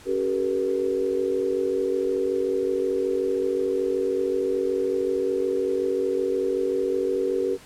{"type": "tone cluster", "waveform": "sine", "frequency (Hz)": [278, 383.7, 429.1, 477.1], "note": ["C#4", "G4", "A4", "A#4"], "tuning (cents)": [5, -37, -43, 40], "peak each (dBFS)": [-32, -24, -32, -26], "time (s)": [0.05, 7.58], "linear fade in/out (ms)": 50, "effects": ["pink hiss -48 dBFS RMS until 7.65 s", "low-pass 11000 Hz 12 dB/octave"]}